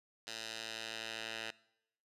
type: tone with band-pass filter sweep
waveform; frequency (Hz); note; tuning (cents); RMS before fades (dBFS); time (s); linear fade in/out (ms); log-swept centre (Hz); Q
10% pulse; 112.1; A2; +33; -44; 0.27-1.51; 5; 4400 to 2800; 1.3
effects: noise-tail reverb RT60 0.8 s tail -22 dB re dry + resampled to 32000 Hz